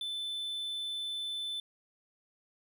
triangle tone, 3520 Hz, A7, in tune, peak -33 dBFS, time 0.01-1.6 s, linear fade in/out 2 ms, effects none

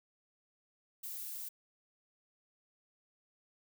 violet noise, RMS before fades -43 dBFS, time 1.03-1.49 s, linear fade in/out 10 ms, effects none

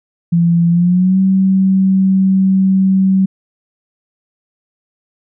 sine tone with pitch glide, 170 to 190.82 Hz, F3 to G3, -46 to -46 cents, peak -8 dBFS, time 0.32-3.26 s, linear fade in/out 10 ms, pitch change +200 cents, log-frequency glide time 0.7-1.19 s, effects none

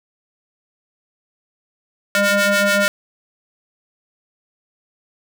sawtooth ring-modulated tone, 405.4 Hz, G#4, 42 cents flat, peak -7 dBFS, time 2.15-2.88 s, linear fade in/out 0 ms, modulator 1010 Hz, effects none

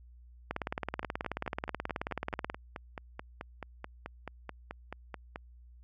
two click trains, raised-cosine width 0.5 ms, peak -18 / -24 dBFS, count 38 / 21, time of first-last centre 0.51-2.499 / 1.03-5.359 s, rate 18.6 / 4.62 Hz, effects added 60 Hz sine -52 dBFS peak until 5.83 s

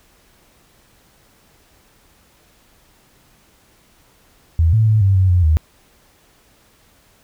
sine tone with pitch steps, 82.1 / 110.5 / 108.5 / 97.4 / 93.9 / 89.1 / 78.3 Hz, E2 / A2 / A2 / G2 / F#2 / F2 / D#2, -6 / +8 / -24 / -11 / +26 / +35 / +11 cents, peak -10 dBFS, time 4.59-5.57 s, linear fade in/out 0 ms, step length 140 ms, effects pink hiss -54 dBFS RMS until 7.23 s

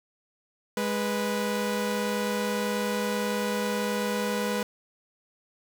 sawtooth tone pair together, 206.9 / 492.1 Hz, G#3 / B4, -6 / -6 cents, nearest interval octave + minor third, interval 1500 cents, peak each -25 dBFS, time 0.77-4.63 s, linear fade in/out 2 ms, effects none

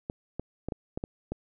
clicks, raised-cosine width 2 ms, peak -19 dBFS, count 7, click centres 0.099 / 0.396 / 0.686 / 0.722 / 0.975 / 1.039 / 1.32 s, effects none

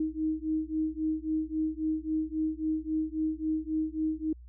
sine beating tone pair, 311.7 / 315.4 Hz, D#4 / D#4, +3 / +24 cents, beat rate 3.7 Hz, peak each -31 dBFS, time 0-4.33 s, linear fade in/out 5 ms, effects added 60 Hz sine -46 dBFS peak until 4.48 s

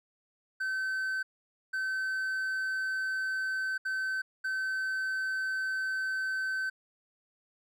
triangle tone bursts at uneven times, 1535 Hz, G6, 37 cents flat, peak -28 dBFS, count 4, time 0.6-1.23 / 1.73-3.78 / 3.85-4.22 / 4.44-6.7 s, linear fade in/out 10 ms, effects none

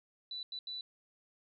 sine tone bursts at uneven times, 3971 Hz, B7, 9 cents sharp, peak -39 dBFS, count 3, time 0.31-0.43 / 0.52-0.59 / 0.67-0.81 s, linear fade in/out 2 ms, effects none

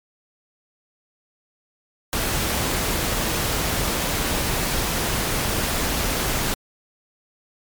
pink noise, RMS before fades -23 dBFS, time 2.13-6.54 s, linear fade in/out 0 ms, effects MP3 96 kbps

